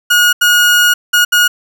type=tone bursts at uneven times; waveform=30% pulse; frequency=1442 Hz; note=F#6; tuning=45 cents flat; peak=-4 dBFS; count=4; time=0.1-0.33 / 0.41-0.94 / 1.13-1.25 / 1.32-1.48 s; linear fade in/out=10 ms; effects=none